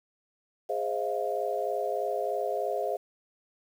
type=chord; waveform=sine; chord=F minor seventh; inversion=first; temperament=equal with one note detuned; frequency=415.3 / 523.3 / 635.3 / 698.5 Hz; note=Ab4 / C5 / Eb5 / F5; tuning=0 / 0 / +36 / 0 cents; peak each=-33 dBFS; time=0.69-2.97 s; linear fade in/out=10 ms; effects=9-bit